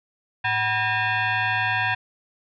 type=tone with frequency modulation; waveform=sine; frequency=107.7 Hz; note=A2; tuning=37 cents flat; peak=-20 dBFS; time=0.44-1.95 s; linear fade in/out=10 ms; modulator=859 Hz; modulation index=2.9; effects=none

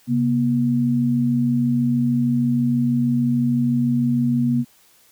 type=tone pair together; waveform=sine; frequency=133.59 / 239.9 Hz; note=C3 / A#3; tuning=+36 / +50 cents; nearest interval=minor seventh; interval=1014 cents; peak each=-22 / -17 dBFS; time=0.07-4.65 s; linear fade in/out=50 ms; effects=white hiss -55 dBFS RMS until 5.11 s

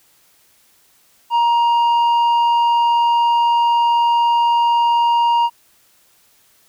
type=tone with tanh clipping; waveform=sine; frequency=941 Hz; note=A#5; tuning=16 cents sharp; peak=-13 dBFS; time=1.3-5.5 s; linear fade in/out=50 ms; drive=6 dB; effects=white hiss -55 dBFS RMS until 6.68 s

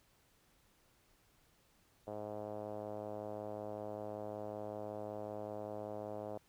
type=tone with low-pass filter; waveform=5% pulse; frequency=105.3 Hz; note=G#2; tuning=24 cents sharp; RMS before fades=-44 dBFS; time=2.07-6.38 s; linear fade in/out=5 ms; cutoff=610 Hz; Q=2.6; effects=pink hiss -71 dBFS RMS until 6.48 s

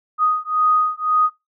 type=beating tone pair; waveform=sine; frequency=1244.5 / 1246.4 Hz; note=D#6 / D#6; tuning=0 / +3 cents; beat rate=1.9 Hz; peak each=-18 dBFS; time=0.18-1.3 s; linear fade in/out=50 ms; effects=noise-tail reverb RT60 0.2 s tail -23 dB re dry

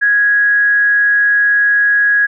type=tone with amplitude modulation; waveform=sine; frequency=1661.2 Hz; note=G#6; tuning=in tune; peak=-7 dBFS; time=0.01-2.27 s; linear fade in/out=20 ms; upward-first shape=sine; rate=236 Hz; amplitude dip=30%; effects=none

